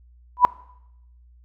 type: tone with exponential growth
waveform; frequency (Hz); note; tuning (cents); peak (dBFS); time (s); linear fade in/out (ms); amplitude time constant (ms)
sine; 987.8; B5; 0; -4; 0.37-0.45; 0; 17
effects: noise-tail reverb RT60 0.8 s tail -21 dB re dry + added 60 Hz sine -49 dBFS peak until 1.44 s